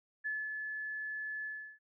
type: tone with ADSR envelope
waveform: sine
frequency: 1724 Hz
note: A6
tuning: 36 cents flat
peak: -33 dBFS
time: 0.24-1.79 s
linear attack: 23 ms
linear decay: 220 ms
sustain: -4 dB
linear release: 340 ms
effects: none